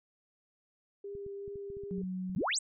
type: tone with vibrato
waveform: sine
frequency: 400.3 Hz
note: G4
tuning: 36 cents sharp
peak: -39 dBFS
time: 1.04-2.02 s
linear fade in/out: 5 ms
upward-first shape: triangle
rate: 2.6 Hz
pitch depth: 11 cents each way
type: clicks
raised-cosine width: 5 ms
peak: -38 dBFS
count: 11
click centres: 1.152 / 1.264 / 1.479 / 1.557 / 1.702 / 1.769 / 1.836 / 1.982 / 2.036 / 2.297 / 2.412 s
type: tone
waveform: sine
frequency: 185 Hz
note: F#3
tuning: in tune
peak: -34 dBFS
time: 1.91-2.35 s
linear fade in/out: 0 ms
type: exponential sweep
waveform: sine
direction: up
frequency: 141.7 to 9000 Hz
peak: -29 dBFS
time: 2.36-2.59 s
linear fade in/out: 5 ms
effects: none